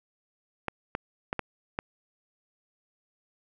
clicks, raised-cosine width 0.5 ms, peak -14 dBFS, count 5, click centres 0.683 / 0.951 / 1.329 / 1.393 / 1.789 s, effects none

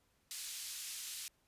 white band-pass noise, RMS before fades -45 dBFS, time 0.31-1.28 s, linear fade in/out 0 ms, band 2800 to 9800 Hz, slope 12 dB/octave, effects pink hiss -75 dBFS RMS until 1.47 s + resampled to 32000 Hz

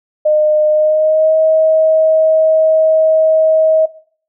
sine tone with pitch glide, 610 to 634.1 Hz, D#5 to D#5, -34 to +33 cents, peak -8 dBFS, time 0.25-3.86 s, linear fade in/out 10 ms, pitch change +67 cents, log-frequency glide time 0.69-1.36 s, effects noise-tail reverb RT60 0.5 s tail -17 dB re dry

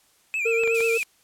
triangle tone with vibrato, 2489 Hz, D#7, in tune, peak -22 dBFS, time 0.34-1.03 s, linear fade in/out 0 ms, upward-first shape sine, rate 8.2 Hz, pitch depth 99 cents each way
triangle tone, 457.4 Hz, A#4, 33 cents flat, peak -19 dBFS, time 0.45-0.98 s, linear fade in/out 10 ms
clicks, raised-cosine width 0.3 ms, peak -18 dBFS, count 3, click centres 0.636 / 0.676 / 0.806 s
white high-pass noise, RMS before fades -36 dBFS, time 0.74-1.04 s, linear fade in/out 10 ms, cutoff 2400 Hz, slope 48 dB/octave
effects white hiss -61 dBFS RMS until 1.23 s + low-pass 12000 Hz 12 dB/octave

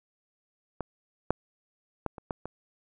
clicks, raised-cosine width 1 ms, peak -18 / -9 / -15 / -27 / -17 / -22 dBFS, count 6, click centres 0.807 / 1.306 / 2.063 / 2.182 / 2.308 / 2.456 s, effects none

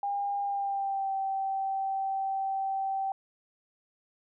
sine tone with pitch glide, 805 to 775.8 Hz, G5 to G5, +46 to -18 cents, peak -28 dBFS, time 0.03-3.12 s, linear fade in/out 2 ms, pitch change -64 cents, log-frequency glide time 0.42-1.13 s, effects none

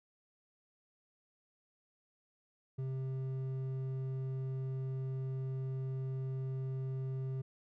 sine tone with hard clipping, 132 Hz, C3, 16 cents sharp, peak -37 dBFS, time 2.78-7.42 s, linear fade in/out 10 ms, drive 6 dB, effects none

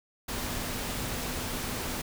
sine tone in noise, 246.9 Hz, B3, in tune, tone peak -43 dBFS, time 0.28-2.02 s, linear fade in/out 10 ms, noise pink, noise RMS -34 dBFS, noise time 0.28-2.02 s, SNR -12 dB, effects none

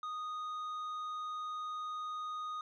triangle tone with tanh clipping, 1240 Hz, D#6, 6 cents flat, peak -39 dBFS, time 0.03-2.61 s, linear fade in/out 2 ms, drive 10 dB, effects none

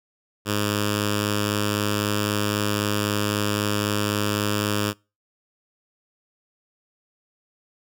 5% pulse tone with notch filter, 103.83 Hz, G#2, in tune, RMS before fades -24 dBFS, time 0.45-4.94 s, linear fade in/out 50 ms, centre 770 Hz, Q 0.92, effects noise-tail reverb RT60 0.3 s tail -26 dB re dry

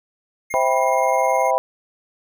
square tone with tremolo, 2129 Hz, C7, 30 cents sharp, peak -27 dBFS, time 0.5-1.51 s, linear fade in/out 10 ms, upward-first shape triangle, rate 19 Hz, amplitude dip 50%
sine chord, C major seventh, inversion none, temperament just, 523.3 / 654.1 / 784.9 / 981.1 Hz, C5 / E5 / G5 / B5, 0 / -14 / +2 / -12 cents, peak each -21 dBFS, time 0.54-1.58 s, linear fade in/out 0 ms
effects none

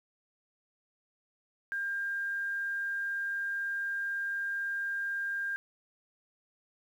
sine tone, 1601 Hz, G6, 36 cents sharp, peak -31 dBFS, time 1.72-5.56 s, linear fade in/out 0 ms, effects 10-bit

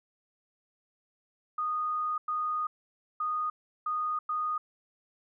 sine tone bursts at uneven times, 1235 Hz, D#6, 13 cents flat, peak -28 dBFS, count 5, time 1.58-2.18 / 2.28-2.67 / 3.2-3.5 / 3.86-4.19 / 4.29-4.58 s, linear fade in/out 5 ms, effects none

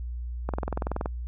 click train, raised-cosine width 1 ms, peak -15 dBFS, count 13, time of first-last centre 0.49-1.059 s, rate 21.1 Hz, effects added 60 Hz sine -31 dBFS peak until 1.27 s

